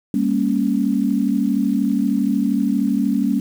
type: chord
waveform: sine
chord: G diminished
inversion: none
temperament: equal with one note detuned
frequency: 200.3 / 233.1 / 277.2 Hz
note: G3 / Bb3 / Db4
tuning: +38 / 0 / 0 cents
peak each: -20 / -20 / -20 dBFS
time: 0.14-3.4 s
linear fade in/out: 2 ms
effects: 7-bit